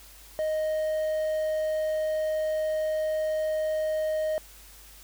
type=tone; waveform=triangle; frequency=622.3 Hz; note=D#5; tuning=in tune; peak=-23 dBFS; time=0.39-4.38 s; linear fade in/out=0 ms; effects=added 50 Hz sine -52 dBFS peak until 5.03 s + white hiss -51 dBFS RMS until 5.03 s